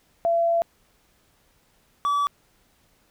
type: tone pair in turn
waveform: sine / triangle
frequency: 676 / 1148.6 Hz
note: E5 / D6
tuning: +43 / -39 cents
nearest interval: major sixth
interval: 918 cents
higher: second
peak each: -18 dBFS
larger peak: neither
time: 0.25-0.62 / 2.05-2.27 s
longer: first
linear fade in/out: 0 ms
effects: pink hiss -63 dBFS RMS until 3.1 s